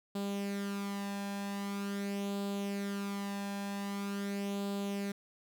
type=tone with flanger; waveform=sawtooth; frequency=200 Hz; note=G3; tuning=35 cents sharp; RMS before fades=-37 dBFS; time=0.15-5.12 s; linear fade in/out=5 ms; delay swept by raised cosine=0.25 to 1.2 ms; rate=0.44 Hz; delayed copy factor=+0.55; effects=none